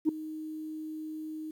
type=tone with ADSR envelope; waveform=sine; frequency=311.5 Hz; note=D#4; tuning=2 cents sharp; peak=-18 dBFS; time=0.05-1.51 s; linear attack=39 ms; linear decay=4 ms; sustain=-18 dB; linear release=5 ms; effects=tanh soft clip ceiling -17 dBFS + 10-bit